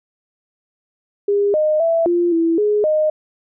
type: tone with pitch steps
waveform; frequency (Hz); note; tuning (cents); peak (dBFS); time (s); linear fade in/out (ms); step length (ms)
sine; 405.5 / 614 / 663 / 347.4 / 331.1 / 418.2 / 616; G#4 / D#5 / E5 / F4 / E4 / G#4 / D#5; -41 / -23 / +10 / -9 / +8 / +12 / -17; -13; 1.28-3.1; 5; 260
effects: none